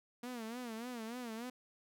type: tone with vibrato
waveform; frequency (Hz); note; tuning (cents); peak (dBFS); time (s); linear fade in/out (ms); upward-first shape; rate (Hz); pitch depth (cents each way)
sawtooth; 235.3; A#3; +16; -38; 0.23-1.5; 5; sine; 3.4; 120
effects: none